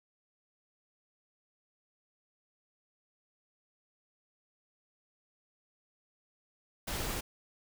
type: noise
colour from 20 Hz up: pink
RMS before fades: -36 dBFS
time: 6.87-7.21 s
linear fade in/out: 10 ms
effects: none